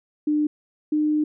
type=tone pair in turn; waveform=sine; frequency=300 / 303.1 Hz; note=D4 / D#4; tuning=+37 / -45 cents; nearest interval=unison; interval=18 cents; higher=second; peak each=-18 / -18 dBFS; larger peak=neither; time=0.27-0.47 / 0.92-1.24 s; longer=second; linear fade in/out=5 ms; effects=none